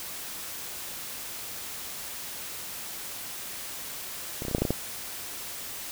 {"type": "clicks", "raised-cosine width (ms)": 2, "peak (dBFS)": [-20, -21, -18, -21, -9, -17, -10, -14, -11], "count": 9, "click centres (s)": [4.421, 4.451, 4.483, 4.513, 4.549, 4.583, 4.62, 4.652, 4.706], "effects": ["white hiss -38 dBFS RMS until 5.91 s"]}